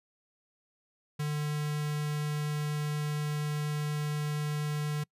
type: tone with notch filter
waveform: square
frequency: 149.3 Hz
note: D3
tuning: 29 cents sharp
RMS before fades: -32 dBFS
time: 1.19-5.04 s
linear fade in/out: 10 ms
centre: 600 Hz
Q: 1.3
effects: noise-tail reverb RT60 0.1 s tail -26 dB re dry + resampled to 32000 Hz